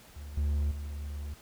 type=tone with level steps; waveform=triangle; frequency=72.9 Hz; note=D2; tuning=12 cents flat; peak=-38 / -24 / -33 dBFS; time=0.16-1.34 s; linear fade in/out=5 ms; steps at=0.37 / 0.71 s; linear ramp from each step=5 ms; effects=pink hiss -55 dBFS RMS until 1.41 s